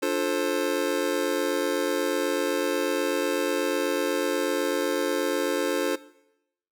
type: chord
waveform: square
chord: D minor seventh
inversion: none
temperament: just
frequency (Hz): 293.7 / 352.4 / 440.5 / 528.6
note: D4 / F4 / A4 / C5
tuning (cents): 0 / +16 / +2 / +18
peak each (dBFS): -30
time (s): 0.02-5.96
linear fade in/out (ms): 10
effects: noise-tail reverb RT60 0.8 s tail -18 dB re dry